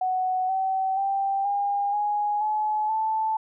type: tone with pitch steps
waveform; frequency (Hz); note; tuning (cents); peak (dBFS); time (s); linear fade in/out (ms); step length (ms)
sine; 743 / 763.9 / 785.4 / 807.4 / 830.1 / 853.5 / 877.5; F#5 / G5 / G5 / G#5 / G#5 / G#5 / A5; +7 / -45 / +3 / -49 / -1 / +47 / -5; -22; 0.01-3.37; 5; 480
effects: none